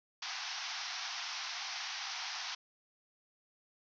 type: band-pass noise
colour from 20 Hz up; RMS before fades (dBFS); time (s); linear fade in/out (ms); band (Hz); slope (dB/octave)
white; -41; 0.22-2.55; 5; 700 to 6000; 96
effects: none